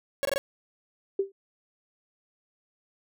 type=tone bursts; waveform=45% pulse; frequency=554.4 Hz; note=C#5; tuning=in tune; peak=-24 dBFS; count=4; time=0.23-0.38 s; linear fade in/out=0 ms; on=21 ms; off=22 ms
type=tone with exponential decay; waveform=sine; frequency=392 Hz; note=G4; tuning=in tune; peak=-19 dBFS; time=1.19-1.32 s; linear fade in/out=5 ms; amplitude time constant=28 ms
effects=none